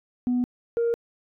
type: tone pair in turn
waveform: sine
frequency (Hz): 246.9 / 467.2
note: B3 / A#4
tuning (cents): 0 / +4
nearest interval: major seventh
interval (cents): 1104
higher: second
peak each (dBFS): -19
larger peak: neither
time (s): 0.27-0.44 / 0.77-0.94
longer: neither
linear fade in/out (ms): 0
effects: tanh soft clip ceiling -18 dBFS